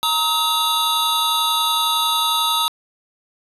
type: tone cluster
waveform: square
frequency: 931 / 1273 / 3550 / 3850 Hz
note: A#5 / D#6 / A7 / B7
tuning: -2 / +39 / +15 / -45 cents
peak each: -23 dBFS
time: 0.03-2.68 s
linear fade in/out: 0 ms
effects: resampled to 32000 Hz + 8-bit